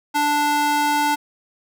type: tone with high-pass filter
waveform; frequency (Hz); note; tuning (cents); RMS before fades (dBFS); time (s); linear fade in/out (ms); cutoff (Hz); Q
square; 293.7; D4; 0; -19; 0.14-1.16; 20; 630; 6
effects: none